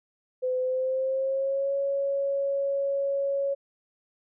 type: tone with pitch glide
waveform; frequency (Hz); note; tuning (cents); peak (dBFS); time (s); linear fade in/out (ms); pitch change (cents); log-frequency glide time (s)
sine; 509 to 555.1; C5 to C#5; -48 to +2; -24; 0.42-3.55; 20; +150; 0.59-1.74
effects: none